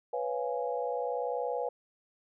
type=chord; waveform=sine; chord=C# dominant seventh; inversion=third; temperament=equal with one note detuned; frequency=493.9 / 554.4 / 692.8 / 830.6 Hz; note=B4 / C#5 / E#5 / G#5; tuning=0 / 0 / -14 / 0 cents; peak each=-33 / -37 / -38 / -37 dBFS; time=0.13-1.69 s; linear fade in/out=5 ms; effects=none